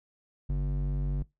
square tone with band-pass filter, 48 Hz, G1, 36 cents flat, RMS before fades -29 dBFS, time 0.49-1.23 s, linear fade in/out 10 ms, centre 97 Hz, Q 5.5, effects noise-tail reverb RT60 0.2 s tail -22 dB re dry

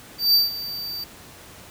square tone with ADSR envelope, 4645 Hz, D8, 20 cents flat, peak -13 dBFS, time 0.18-1.04 s, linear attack 160 ms, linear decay 160 ms, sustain -16 dB, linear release 4 ms, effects pink hiss -44 dBFS RMS until 1.7 s + high-pass 60 Hz 12 dB/octave

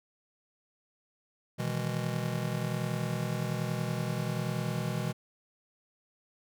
square chord, E major seventh, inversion second, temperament just, 123.61 / 154.51 / 164.81 / 206 Hz, B2 / D#3 / E3 / G#3, +2 / -12 / 0 / -14 cents, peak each -35 / -39 / -36 / -39 dBFS, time 1.58-5.13 s, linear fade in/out 20 ms, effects none

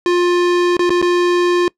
square tone with dropouts, 352.8 Hz, F4, 18 cents sharp, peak -12 dBFS, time 0.06-1.68 s, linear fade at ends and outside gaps 1 ms, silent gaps 0.768-0.793 / 0.895-0.904 / 1.016-1.025 s, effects noise-tail reverb RT60 0.1 s tail -23 dB re dry + low-pass 5000 Hz 12 dB/octave

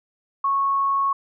sine tone, 1102 Hz, C#6, 11 cents flat, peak -18 dBFS, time 0.44-1.13 s, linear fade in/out 5 ms, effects none

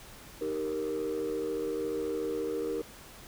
sine chord, Eb major, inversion none, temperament equal, 311.1 / 392 / 466.2 Hz, Eb4 / G4 / Bb4, 0 / 0 / 0 cents, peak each -35 / -34 / -31 dBFS, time 0.41-2.82 s, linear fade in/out 5 ms, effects tanh soft clip ceiling -26 dBFS + pink hiss -50 dBFS RMS until 3.27 s

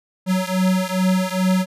square beating tone pair, 185 / 187.4 Hz, F#3 / F#3, 0 / +22 cents, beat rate 2.4 Hz, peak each -20 / -21 dBFS, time 0.26-1.66 s, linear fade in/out 50 ms, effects resampled to 32000 Hz

